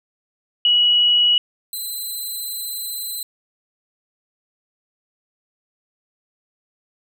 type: tone pair in turn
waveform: sine / 5% pulse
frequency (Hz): 2922 / 4044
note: F#7 / B7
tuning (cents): -22 / +40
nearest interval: tritone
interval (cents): 562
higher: second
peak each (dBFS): -12 / -19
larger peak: first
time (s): 0.65-1.38 / 1.73-3.23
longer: second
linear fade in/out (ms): 2
effects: none